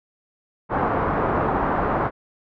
white low-pass noise, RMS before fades -22 dBFS, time 0.69-2.11 s, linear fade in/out 50 ms, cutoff 1200 Hz, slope 24 dB/octave, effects none

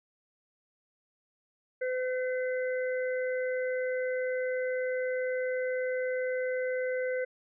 harmonic tone, 509 Hz, C5, 48 cents flat, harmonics 1 / 3 / 4, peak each -29 / -39 / -41 dBFS, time 1.81-7.25 s, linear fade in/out 10 ms, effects none

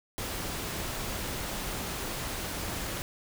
pink noise, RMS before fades -35 dBFS, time 0.18-3.02 s, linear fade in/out 0 ms, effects none

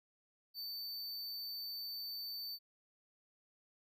square tone with amplitude modulation, 4553 Hz, C#8, 45 cents sharp, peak -40 dBFS, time 0.54-2.59 s, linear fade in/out 50 ms, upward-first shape sine, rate 226 Hz, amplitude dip 45%, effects none

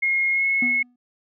sine tone with pitch glide, 2150 to 2181 Hz, C7 to C#7, +47 to -29 cents, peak -18 dBFS, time 0.02-0.83 s, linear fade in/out 10 ms, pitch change +24 cents, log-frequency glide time 0.32-0.45 s
triangle tone with exponential decay, 245.5 Hz, B3, 10 cents flat, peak -20 dBFS, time 0.62-0.96 s, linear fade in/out 5 ms, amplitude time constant 73 ms
effects none

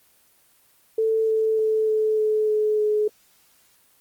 sine tone with pitch steps, 443.3 / 440 / 436.7 / 433.4 / 430.2 / 427 / 423.8 Hz, A4 / A4 / A4 / A4 / A4 / G#4 / G#4, +13 / 0 / -13 / -26 / -39 / +48 / +35 cents, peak -18 dBFS, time 0.98-3.08 s, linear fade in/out 5 ms, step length 300 ms, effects white hiss -59 dBFS RMS until 4 s + Opus 24 kbps

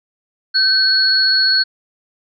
sine tone pair together, 1537 / 4361 Hz, G6 / C#8, -35 / -29 cents, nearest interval octave + tritone, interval 1806 cents, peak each -17 / -12 dBFS, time 0.54-1.64 s, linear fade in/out 20 ms, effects none

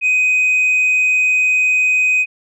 sine tone, 2507 Hz, D#7, 12 cents sharp, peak -9 dBFS, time 0.01-2.26 s, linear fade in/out 50 ms, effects tanh soft clip ceiling -10 dBFS

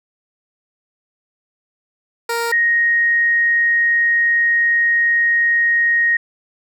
15% pulse / sine tone pair in turn, 466.2 / 1871.3 Hz, A#4 / A#6, 0 / +6 cents, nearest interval 2 octaves, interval 2406 cents, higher second, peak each -12 dBFS, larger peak neither, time 2.29-2.52 / 2.52-6.17 s, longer second, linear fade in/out 5 ms, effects none

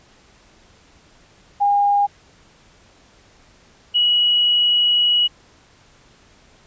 sine tone pair in turn, 811 / 2918 Hz, G#5 / F#7, -41 / -25 cents, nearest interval octave + minor seventh, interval 2216 cents, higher second, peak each -13 dBFS, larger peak neither, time 1.6-2.07 / 3.94-5.28 s, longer second, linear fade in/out 20 ms, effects pink hiss -52 dBFS RMS until 6.66 s + resampled to 16000 Hz

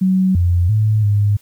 sine tone with pitch steps, 187.7 / 87.7 / 107.7 / 102.9 Hz, F#3 / F2 / A2 / G#2, +25 / +8 / -37 / -16 cents, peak -11 dBFS, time 0.01-1.37 s, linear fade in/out 10 ms, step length 340 ms, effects white hiss -53 dBFS RMS until 1.41 s

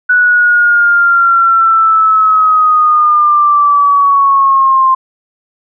sine linear sweep, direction down, 1480 to 1046.5 Hz, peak -5 dBFS, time 0.09-4.95 s, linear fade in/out 10 ms, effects none

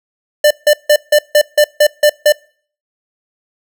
square tone bursts, 595 Hz, D5, 22 cents sharp, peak -6 dBFS, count 9, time 0.44-2.323 s, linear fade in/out 5 ms, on 67 ms, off 160 ms, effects noise-tail reverb RT60 0.5 s tail -26 dB re dry

